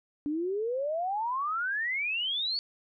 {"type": "exponential sweep", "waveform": "sine", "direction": "up", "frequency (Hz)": [285.3, 4531], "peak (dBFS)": -28, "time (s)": [0.26, 2.59], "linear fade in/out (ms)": 0, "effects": []}